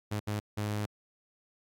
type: tone bursts at uneven times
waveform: sawtooth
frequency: 104.8 Hz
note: G#2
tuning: 16 cents sharp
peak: -27 dBFS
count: 3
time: 0.11-0.2 / 0.27-0.4 / 0.57-0.86 s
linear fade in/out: 10 ms
effects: AAC 48 kbps